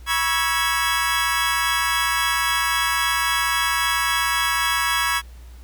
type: chord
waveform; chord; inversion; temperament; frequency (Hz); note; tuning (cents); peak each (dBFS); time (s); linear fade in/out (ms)
25% pulse; C# minor seventh; third; equal with one note detuned; 971.4 / 1108.7 / 1318.5 / 1661.2; B5 / C#6 / E6 / G#6; -29 / 0 / 0 / 0; -22 / -21 / -23 / -19; 0.06-5.22; 50
effects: added 60 Hz sine -38 dBFS peak until 5.63 s + pink hiss -53 dBFS RMS until 5.63 s